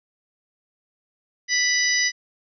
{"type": "harmonic tone with a mistuned harmonic", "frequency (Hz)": 987.8, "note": "B5", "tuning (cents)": 0, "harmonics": [2, 3, 4, 5, 6], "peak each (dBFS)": [-21, -31, -33, -24, -25], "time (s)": [1.48, 2.12], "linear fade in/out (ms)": 50, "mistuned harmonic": 4, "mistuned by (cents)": -42, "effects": []}